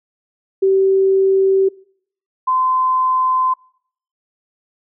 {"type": "tone pair in turn", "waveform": "sine", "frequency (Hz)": [385.5, 1029.2], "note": ["G4", "C6"], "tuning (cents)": [-29, -29], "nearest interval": "octave + perfect fourth", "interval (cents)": 1700, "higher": "second", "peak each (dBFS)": [-10, -13], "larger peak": "first", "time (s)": [[0.62, 1.69], [2.47, 3.54]], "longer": "neither", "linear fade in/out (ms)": 10, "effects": ["noise-tail reverb RT60 0.6 s tail -23 dB re dry"]}